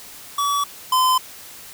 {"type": "tone pair in turn", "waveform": "square", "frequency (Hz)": [1140, 1025.2], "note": ["C#6", "C6"], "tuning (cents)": [48, -36], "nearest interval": "major second", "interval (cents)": 184, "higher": "first", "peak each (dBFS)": [-19, -15], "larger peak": "second", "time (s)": [[0.38, 0.64], [0.92, 1.18]], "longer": "neither", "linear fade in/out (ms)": 5, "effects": ["white hiss -40 dBFS RMS until 1.73 s"]}